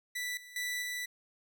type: tone with level steps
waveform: sawtooth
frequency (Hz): 1974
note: B6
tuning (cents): -1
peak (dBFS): -31 / -46 / -30 / -32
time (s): 0.15-1.06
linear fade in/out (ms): 10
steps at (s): 0.37 / 0.56 / 0.82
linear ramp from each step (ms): 2
effects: none